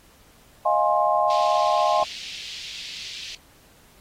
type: chord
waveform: sine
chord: F minor seventh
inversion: third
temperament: equal with one note detuned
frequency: 622.3 / 698.5 / 830.6 / 1058.1 Hz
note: Eb5 / F5 / Ab5 / C6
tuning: 0 / 0 / 0 / +19 cents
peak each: -23 dBFS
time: 0.65-2.04 s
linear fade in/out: 10 ms
type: band-pass noise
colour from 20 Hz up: white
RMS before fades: -37 dBFS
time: 1.3-3.35 s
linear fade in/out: 2 ms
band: 2600 to 4600 Hz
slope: 24 dB/octave
type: clicks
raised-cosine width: 1 ms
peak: -32 / -25 dBFS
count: 2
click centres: 1.999 / 2.026 s
effects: pink hiss -55 dBFS RMS until 4 s + AAC 48 kbps